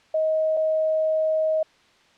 sine tone pair in turn, 630 / 630 Hz, D#5 / D#5, +21 / +21 cents, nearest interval unison, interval 0 cents, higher neither, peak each -19 dBFS, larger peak neither, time 0.14-0.57 / 0.57-1.63 s, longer second, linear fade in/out 5 ms, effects white hiss -57 dBFS RMS until 2.17 s + low-pass 4000 Hz 12 dB/octave

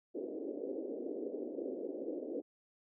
pink band-pass noise, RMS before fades -41 dBFS, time 0.14-2.42 s, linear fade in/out 20 ms, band 270 to 540 Hz, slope 48 dB/octave, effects none

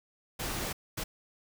pink noise bursts at uneven times, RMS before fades -35 dBFS, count 2, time 0.39-0.73 / 0.97-1.04 s, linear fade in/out 10 ms, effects none

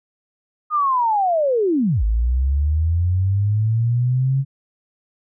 sine linear two-way sweep, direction down then up, 1244.5 to 51.8 to 137.9 Hz, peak -15 dBFS, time 0.7-4.45 s, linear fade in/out 50 ms, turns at 2.03 s, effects none

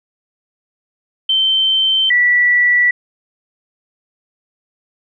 sine tone pair in turn, 3104 / 1955.4 Hz, G7 / B6, -18 / -18 cents, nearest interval minor sixth, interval 800 cents, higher first, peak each -11 / -9 dBFS, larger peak second, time 1.29-2.1 / 2.1-2.91 s, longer neither, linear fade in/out 5 ms, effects none

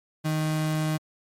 35% pulse tone, 155.56 Hz, D#3, in tune, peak -22 dBFS, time 0.24-0.98 s, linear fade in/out 20 ms, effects MP3 64 kbps

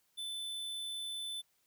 square tone, 3515 Hz, A7, 2 cents flat, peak -39 dBFS, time 0.17-1.42 s, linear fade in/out 20 ms, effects white hiss -75 dBFS RMS until 1.66 s

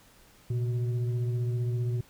sine tone with frequency modulation, 118.4 Hz, A#2, 27 cents sharp, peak -26 dBFS, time 0.5-2.01 s, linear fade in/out 5 ms, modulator 252 Hz, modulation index 0.42, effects pink hiss -58 dBFS RMS until 2.09 s

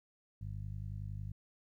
harmonic tone, 50.9 Hz, G#1, 34 cents flat, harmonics 1 / 2 / 3 / 4, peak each -45 / -41 / -48 / -58 dBFS, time 0.41-1.32 s, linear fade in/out 5 ms, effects 13-bit

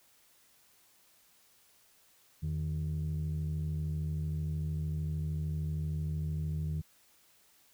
sine tone pair together, 82.41 / 155.56 Hz, E2 / D#3, 0 / 0 cents, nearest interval major seventh, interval 1100 cents, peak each -33 / -32 dBFS, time 2.42-6.82 s, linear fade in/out 20 ms, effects tanh soft clip ceiling -28 dBFS + white hiss -65 dBFS RMS until 7.73 s

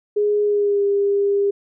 sine tone with pitch glide, 415.3 to 401.8 Hz, G#4 to G4, 0 to +43 cents, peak -15 dBFS, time 0.16-1.51 s, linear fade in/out 10 ms, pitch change -57 cents, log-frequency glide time 0.44-0.84 s, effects none

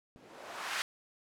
violet noise with low-pass filter sweep, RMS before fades -41 dBFS, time 0.16-0.82 s, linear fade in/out 0 ms, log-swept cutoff 250 to 2100 Hz, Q 1.2, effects none

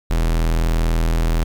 45% pulse tone, 40.98 Hz, E1, 9 cents flat, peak -15 dBFS, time 0.1-1.44 s, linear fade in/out 10 ms, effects 9-bit

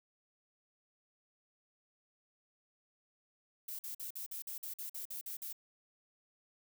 violet noise bursts, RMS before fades -43 dBFS, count 12, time 3.68-5.528 s, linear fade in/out 5 ms, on 110 ms, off 48 ms, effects none

